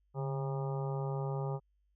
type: harmonic tone with a mistuned harmonic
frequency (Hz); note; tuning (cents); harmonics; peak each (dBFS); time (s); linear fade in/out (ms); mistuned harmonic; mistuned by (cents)
135; C#3; -45; 1 / 3 / 4 / 5 / 6 / 7 / 8 / 9; -34 / -41 / -44 / -51 / -45 / -48 / -58 / -50; 0.14-1.6; 50; 1; +82
effects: added 50 Hz sine -70 dBFS peak until 1.95 s